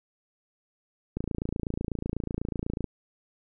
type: click train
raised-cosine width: 3 ms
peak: -17 dBFS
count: 48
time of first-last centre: 1.17-2.843 s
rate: 28.1 Hz
effects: none